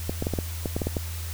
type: clicks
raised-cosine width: 2 ms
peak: -13 dBFS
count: 10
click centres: 0.095 / 0.224 / 0.269 / 0.337 / 0.388 / 0.658 / 0.765 / 0.818 / 0.87 / 0.968 s
effects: added 83 Hz sine -31 dBFS peak until 1.33 s + white hiss -40 dBFS RMS until 1.33 s